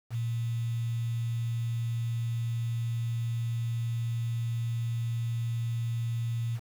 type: tone with quantisation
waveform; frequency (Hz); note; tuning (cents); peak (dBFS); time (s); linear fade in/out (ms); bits
sine; 116.54; A#2; 0; -28; 0.1-6.6; 50; 8
effects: none